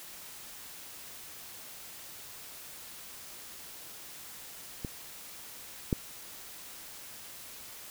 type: clicks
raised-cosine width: 3 ms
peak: -22 / -13 dBFS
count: 2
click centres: 4.848 / 5.928 s
effects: white hiss -47 dBFS RMS until 7.9 s